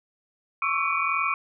sine tone cluster, 1092 / 1134 / 1323 / 2290 / 2453 Hz, C#6 / C#6 / E6 / D7 / D#7, -26 / +39 / +6 / -44 / -25 cents, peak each -29 dBFS, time 0.62-1.34 s, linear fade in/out 2 ms, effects none

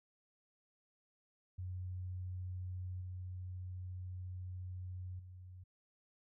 sine tone with level steps, 91.4 Hz, F#2, 21 cents flat, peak -40 / -42 / -50 dBFS, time 1.58-5.64 s, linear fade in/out 10 ms, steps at 3.01 / 5.19 s, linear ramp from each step 5 ms, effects none

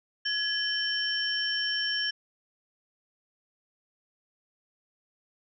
sine tone cluster, 1683 / 3067 / 5460 Hz, G#6 / G7 / F8, +23 / -38 / -40 cents, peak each -31 dBFS, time 0.25-2.11 s, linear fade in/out 10 ms, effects none

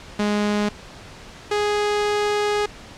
sawtooth tone pair in turn, 207.7 / 415.4 Hz, G#3 / G#4, 0 / 0 cents, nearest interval octave, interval 1200 cents, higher second, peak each -15 dBFS, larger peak neither, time 0.19-0.69 / 1.51-2.66 s, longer second, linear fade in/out 5 ms, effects pink hiss -41 dBFS RMS until 2.97 s + low-pass 6000 Hz 12 dB/octave

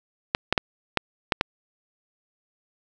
clicks, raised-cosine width 0.3 ms, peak -3 dBFS, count 6, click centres 0.349 / 0.526 / 0.578 / 0.973 / 1.322 / 1.411 s, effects none

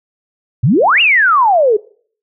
sine exponential two-way sweep, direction up then down, 104.6 to 2903 to 401.2 Hz, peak -7 dBFS, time 0.63-1.77 s, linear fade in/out 10 ms, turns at 1.01 s, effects noise-tail reverb RT60 0.5 s tail -22 dB re dry

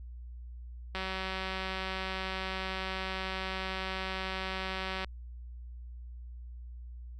click train, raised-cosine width 0.3 ms, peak -20 dBFS, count 775, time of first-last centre 0.95-5.045 s, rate 189 Hz, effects added 60 Hz sine -42 dBFS peak until 7.19 s + Opus 48 kbps

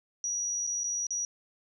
sine tone with dropouts, 5800 Hz, F#8, 35 cents flat, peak -29 dBFS, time 0.24-1.25 s, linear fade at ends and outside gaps 1 ms, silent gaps 0.668-0.673 / 0.835-0.841 / 1.068-1.106 s, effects none

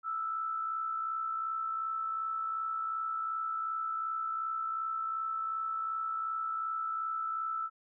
sine tone with amplitude modulation, 1318.5 Hz, E6, in tune, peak -30 dBFS, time 0.03-7.7 s, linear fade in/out 50 ms, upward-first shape sine, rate 62.7 Hz, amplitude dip 45%, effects none

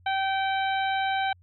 harmonic tone, 774 Hz, G5, 22 cents flat, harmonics 1 / 2 / 3 / 4 / 5, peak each -25 / -31 / -35 / -37 / -39 dBFS, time 0.06-1.33 s, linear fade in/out 5 ms, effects added 89 Hz sine -54 dBFS peak until 1.42 s

